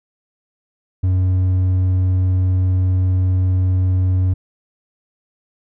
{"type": "tone with hard clipping", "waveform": "sine", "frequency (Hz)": 92.5, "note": "F#2", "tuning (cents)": 0, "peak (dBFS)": -14, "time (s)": [1.03, 4.34], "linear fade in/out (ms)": 10, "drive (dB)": 3, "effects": []}